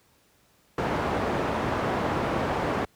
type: low-pass noise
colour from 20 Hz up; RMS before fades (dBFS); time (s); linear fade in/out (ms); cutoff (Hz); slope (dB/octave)
white; -27; 0.78-2.85; 2; 880; 12
effects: pink hiss -63 dBFS RMS until 2.95 s + high-pass 60 Hz 12 dB/octave